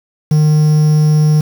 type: tone with quantisation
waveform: triangle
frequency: 152.6 Hz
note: D#3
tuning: 33 cents flat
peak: -5 dBFS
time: 0.31-1.41 s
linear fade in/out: 5 ms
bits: 5
effects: none